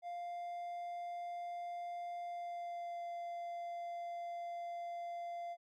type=tone with pitch glide; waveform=triangle; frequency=698.5 to 691.3 Hz; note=F5 to F5; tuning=0 to -18 cents; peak=-39 dBFS; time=0.02-5.57 s; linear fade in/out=50 ms; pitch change=-18 cents; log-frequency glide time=2.22-3.03 s; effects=none